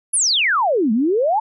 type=exponential two-way sweep; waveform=sine; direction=down then up; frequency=11000 to 207.7 to 915 Hz; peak=-14 dBFS; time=0.13-1.4 s; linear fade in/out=10 ms; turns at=0.92 s; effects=none